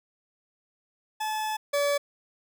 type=tone pair in turn; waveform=40% pulse; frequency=863 / 573 Hz; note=A5 / D5; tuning=-34 / -43 cents; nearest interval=perfect fifth; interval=709 cents; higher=first; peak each=-27 / -22 dBFS; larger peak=second; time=1.2-1.57 / 1.73-1.98 s; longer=first; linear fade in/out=10 ms; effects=none